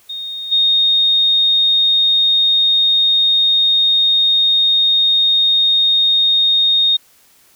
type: tone with level steps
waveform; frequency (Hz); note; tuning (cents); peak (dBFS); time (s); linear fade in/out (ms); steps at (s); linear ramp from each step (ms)
sine; 3700; A#7; -14; -23 / -10; 0.09-6.97; 10; 0.51; 20
effects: white hiss -51 dBFS RMS until 7.55 s